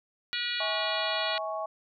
harmonic tone, 482.7 Hz, B4, 40 cents flat, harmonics 3 / 4 / 5 / 6 / 7 / 8 / 9, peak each -37 / -37 / -37 / -37 / -37 / -37 / -37 dBFS, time 0.33-1.38 s, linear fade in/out 0 ms
sine chord, C# minor, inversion first, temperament equal with one note detuned, 644.6 / 830.6 / 1108.7 Hz, E5 / G#5 / C#6, -39 / 0 / 0 cents, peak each -33 / -37 / -36 dBFS, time 0.6-1.66 s, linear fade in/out 5 ms
effects none

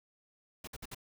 pink noise bursts, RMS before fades -44 dBFS, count 4, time 0.64-0.947 s, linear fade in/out 5 ms, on 34 ms, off 57 ms, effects none

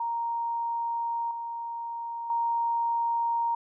sine tone with level steps, 932.3 Hz, A#5, in tune, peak -27 / -32 / -24 dBFS, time 0-3.55 s, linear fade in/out 5 ms, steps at 1.31 / 2.3 s, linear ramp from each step 2 ms, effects none

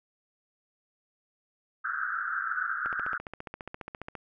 pink band-pass noise, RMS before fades -32 dBFS, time 1.84-3.18 s, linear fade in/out 10 ms, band 1300 to 1600 Hz, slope 96 dB/octave
click train, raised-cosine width 0.5 ms, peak -23 dBFS, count 20, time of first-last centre 2.86-4.153 s, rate 14.7 Hz
effects none

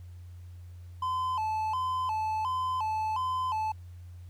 triangle tone with vibrato, 944 Hz, A#5, 22 cents sharp, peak -26 dBFS, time 1.02-3.72 s, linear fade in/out 5 ms, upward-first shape square, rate 1.4 Hz, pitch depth 140 cents each way, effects added 88 Hz sine -43 dBFS peak until 4.29 s + pink hiss -66 dBFS RMS until 4.29 s

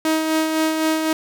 sawtooth tone with tremolo, 316.4 Hz, D#4, 29 cents sharp, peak -12 dBFS, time 0.05-1.13 s, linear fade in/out 2 ms, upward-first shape sine, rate 3.9 Hz, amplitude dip 40%, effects none

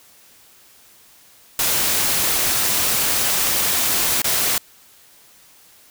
white noise with dropouts, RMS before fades -19 dBFS, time 1.59-4.58 s, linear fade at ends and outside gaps 2 ms, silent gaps 4.219-4.243 s, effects white hiss -50 dBFS RMS until 5.9 s

